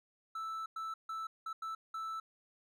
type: tone bursts at uneven times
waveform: triangle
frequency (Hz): 1318.5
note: E6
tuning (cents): 0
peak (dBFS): -36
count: 6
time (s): 0.35-0.66 / 0.76-0.94 / 1.09-1.27 / 1.46-1.53 / 1.62-1.75 / 1.94-2.2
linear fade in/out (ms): 5
effects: none